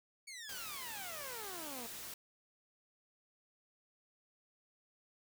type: exponential sweep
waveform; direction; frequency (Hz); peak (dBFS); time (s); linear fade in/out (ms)
15% pulse; down; 2273 to 223.7; -40; 0.27-1.87; 10
type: noise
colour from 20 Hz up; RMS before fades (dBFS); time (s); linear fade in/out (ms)
white; -47; 0.49-2.14; 2
effects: none